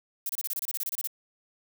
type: noise bursts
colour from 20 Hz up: violet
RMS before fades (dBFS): -31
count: 14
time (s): 0.26-1.073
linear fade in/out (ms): 2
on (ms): 33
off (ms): 27
effects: none